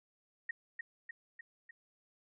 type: tone with echo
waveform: sine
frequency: 1866 Hz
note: A#6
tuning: 1 cent sharp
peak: -34 dBFS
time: 0.49-0.51 s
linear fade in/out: 5 ms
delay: 300 ms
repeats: 4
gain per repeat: -4 dB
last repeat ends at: 1.71 s
effects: none